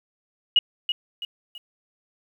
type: tone with echo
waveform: sine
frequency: 2894 Hz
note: F#7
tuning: 39 cents flat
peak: -13 dBFS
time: 0.56-0.59 s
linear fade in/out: 2 ms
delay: 330 ms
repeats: 3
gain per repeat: -8 dB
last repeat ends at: 1.58 s
effects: 9-bit